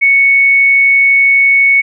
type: tone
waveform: sine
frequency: 2217 Hz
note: C#7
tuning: in tune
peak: -5 dBFS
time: 0.01-1.82 s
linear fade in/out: 20 ms
effects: none